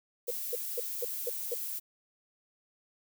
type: noise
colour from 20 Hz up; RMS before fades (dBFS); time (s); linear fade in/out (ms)
violet; -37; 0.27-1.8; 20
type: tone bursts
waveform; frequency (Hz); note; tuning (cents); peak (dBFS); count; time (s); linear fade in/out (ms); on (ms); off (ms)
sine; 483.5; B4; -37; -30; 6; 0.28-1.542; 5; 27; 220
effects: none